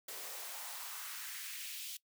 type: noise with high-pass filter sweep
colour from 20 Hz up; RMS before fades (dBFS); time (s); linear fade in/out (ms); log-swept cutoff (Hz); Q
white; -45; 0.08-1.97; 5; 410 to 3400; 1.8
effects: noise-tail reverb RT60 0.1 s tail -20 dB re dry